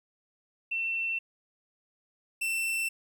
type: tone pair in turn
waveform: sine / 45% pulse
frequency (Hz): 2694 / 2683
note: E7 / E7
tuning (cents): +37 / +30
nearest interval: unison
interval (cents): 7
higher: first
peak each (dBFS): -28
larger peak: neither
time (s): 0.71-1.19 / 2.41-2.89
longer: neither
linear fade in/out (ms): 10
effects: 11-bit